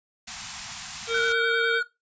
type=band-stop noise; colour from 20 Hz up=white; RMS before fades=-34 dBFS; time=0.27-1.33 s; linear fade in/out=10 ms; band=240 to 680 Hz; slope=96 dB/octave
type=harmonic tone; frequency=459.9 Hz; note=A#4; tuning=23 cents flat; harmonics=1 / 3 / 5 / 7 / 8; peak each=-25 / -30 / -32 / -33 / -34 dBFS; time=1.07-1.82 s; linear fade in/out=50 ms
type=tone with vibrato; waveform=triangle; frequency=1480 Hz; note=F#6; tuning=in tune; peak=-22 dBFS; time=1.14-1.83 s; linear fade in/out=5 ms; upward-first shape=triangle; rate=9.9 Hz; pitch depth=57 cents each way
effects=noise-tail reverb RT60 0.2 s tail -17 dB re dry + resampled to 16000 Hz